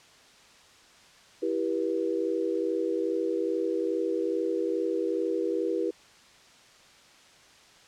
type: chord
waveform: sine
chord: E minor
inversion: none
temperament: equal with one note detuned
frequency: 329.6 / 392 / 483.7 Hz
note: E4 / G4 / B4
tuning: 0 / 0 / -36 cents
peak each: -30 dBFS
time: 1.42-5.91 s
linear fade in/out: 10 ms
effects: white hiss -55 dBFS RMS until 7.87 s + low-pass 6000 Hz 12 dB/octave